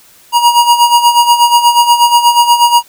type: tone with tremolo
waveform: square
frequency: 952 Hz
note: A#5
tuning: 36 cents sharp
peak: -3 dBFS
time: 0.32-2.83 s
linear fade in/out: 50 ms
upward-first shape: sine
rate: 8.3 Hz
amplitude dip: 70%
effects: white hiss -43 dBFS RMS until 2.88 s